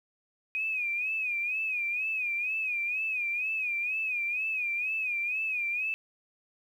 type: tone with vibrato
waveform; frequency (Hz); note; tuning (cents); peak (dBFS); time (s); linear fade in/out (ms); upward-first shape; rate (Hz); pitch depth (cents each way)
sine; 2489; D#7; 0; -28; 0.55-5.94; 0; sine; 2.1; 100
effects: 10-bit